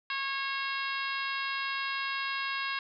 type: harmonic tone with a mistuned harmonic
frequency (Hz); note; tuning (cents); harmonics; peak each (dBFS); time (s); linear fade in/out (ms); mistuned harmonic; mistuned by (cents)
546; C#5; -26; 2 / 3 / 4 / 5 / 6 / 7 / 8 / 9; -36 / -36 / -39 / -38 / -43 / -43 / -46 / -45; 0.1-2.79; 2; 8; -37
effects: none